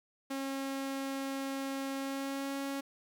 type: tone with pitch glide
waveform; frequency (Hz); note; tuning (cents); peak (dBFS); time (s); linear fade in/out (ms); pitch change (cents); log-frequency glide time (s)
sawtooth; 271.6 to 275.7; C#4 to C#4; -35 to -9; -31; 0.3-2.81; 10; +26; 1.97-2.56
effects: 12-bit